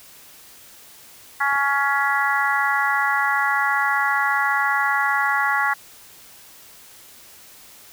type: harmonic tone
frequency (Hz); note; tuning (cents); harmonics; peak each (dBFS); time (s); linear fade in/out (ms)
279.6; C#4; +15; 3 / 4 / 5 / 6 / 7; -24 / -24 / -24 / -24 / -24; 1.4-5.74; 10
type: clicks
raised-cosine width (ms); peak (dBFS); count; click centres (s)
1; -29; 2; 1.527 / 1.556
effects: white hiss -46 dBFS RMS until 7.92 s